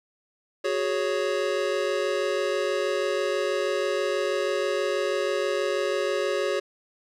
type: chord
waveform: square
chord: F# suspended second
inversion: none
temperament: just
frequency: 370 / 416.2 / 555 Hz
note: F#4 / G#4 / C#5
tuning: 0 / +4 / +2 cents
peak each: -30 / -29 / -28 dBFS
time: 0.64-6.6 s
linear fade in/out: 10 ms
effects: low-pass 6000 Hz 12 dB/octave + 10-bit